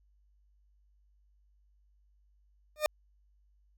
40% pulse tone with exponential growth, 607 Hz, D#5, 43 cents flat, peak -19 dBFS, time 2.76-2.86 s, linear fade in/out 0 ms, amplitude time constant 21 ms, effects added 50 Hz sine -64 dBFS peak until 3.77 s

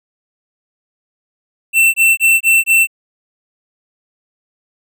square tone bursts, 2686 Hz, E7, 32 cents sharp, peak -8 dBFS, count 5, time 1.73-2.872 s, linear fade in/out 50 ms, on 210 ms, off 23 ms, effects none

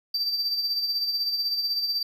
triangle tone with tremolo, 4664 Hz, D8, 13 cents flat, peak -21 dBFS, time 0.14-2.03 s, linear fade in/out 5 ms, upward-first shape sine, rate 16 Hz, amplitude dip 50%, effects none

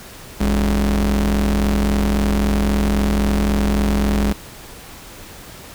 40% pulse ring-modulated tone, 73.42 Hz, D2, in tune, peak -11 dBFS, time 0.4-4.33 s, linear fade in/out 10 ms, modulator 132 Hz, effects pink hiss -38 dBFS RMS until 5.74 s

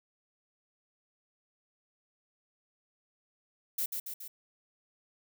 violet noise with echo, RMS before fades -32 dBFS, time 3.78-3.86 s, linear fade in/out 5 ms, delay 140 ms, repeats 3, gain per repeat -4 dB, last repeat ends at 4.28 s, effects none

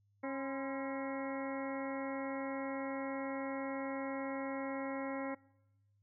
harmonic tone with a mistuned harmonic, 271.8 Hz, C#4, 34 cents flat, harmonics 1 / 2 / 3 / 4 / 5 / 6 / 7 / 8, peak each -40 / -41 / -47 / -48 / -51 / -56 / -51 / -50 dBFS, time 0.23-5.35 s, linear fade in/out 10 ms, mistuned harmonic 4, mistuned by -82 cents, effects noise-tail reverb RT60 1.0 s tail -24 dB re dry + added 101 Hz sine -70 dBFS peak until 6.02 s

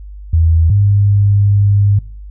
sine tone pair in turn, 81.7 / 101.23 Hz, E2 / G#2, -15 / -44 cents, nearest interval major third, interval 371 cents, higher second, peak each -7 / -7 dBFS, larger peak neither, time 0.33-0.7 / 0.7-1.99 s, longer second, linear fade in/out 5 ms, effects noise-tail reverb RT60 0.4 s tail -23 dB re dry + added 50 Hz sine -28 dBFS peak until 2.3 s

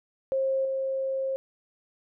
sine tone with level steps, 534 Hz, C5, 35 cents sharp, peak -23 / -26 dBFS, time 0.32-1.36 s, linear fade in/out 0 ms, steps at 0.65 s, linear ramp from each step 2 ms, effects none

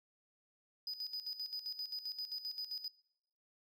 triangle tone with tremolo, 4978 Hz, D#8, in tune, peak -37 dBFS, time 0.87-2.88 s, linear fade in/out 2 ms, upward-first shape square, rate 7.6 Hz, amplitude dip 70%, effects noise-tail reverb RT60 0.9 s tail -24 dB re dry

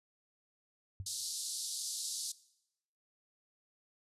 sine tone with exponential decay, 95.7 Hz, G2, 41 cents flat, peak -35 dBFS, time 1-1.1 s, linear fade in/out 0 ms, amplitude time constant 20 ms
pink band-pass noise, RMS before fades -40 dBFS, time 1.06-2.32 s, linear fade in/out 5 ms, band 4000 to 11000 Hz, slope 48 dB/octave
effects noise-tail reverb RT60 0.8 s tail -19 dB re dry + resampled to 32000 Hz

